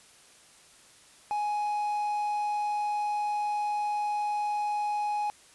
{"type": "tone with quantisation", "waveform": "triangle", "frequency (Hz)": 834, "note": "G#5", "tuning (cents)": 7, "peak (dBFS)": -25, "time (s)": [1.31, 5.3], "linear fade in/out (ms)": 0, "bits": 8, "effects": ["white hiss -56 dBFS RMS until 5.54 s", "resampled to 24000 Hz"]}